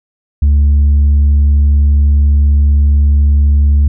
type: tone with tanh clipping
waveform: sine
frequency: 72.1 Hz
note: D2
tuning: 31 cents flat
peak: -6 dBFS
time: 0.42-3.88 s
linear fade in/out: 5 ms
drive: 2 dB
effects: none